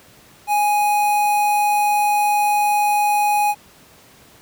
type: tone with notch filter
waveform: square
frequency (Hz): 830.6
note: G#5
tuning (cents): 0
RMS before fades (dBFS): -17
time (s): 0.47-3.55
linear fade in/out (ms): 50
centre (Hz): 4800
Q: 1.1
effects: pink hiss -48 dBFS RMS until 4.41 s + high-pass 80 Hz 12 dB/octave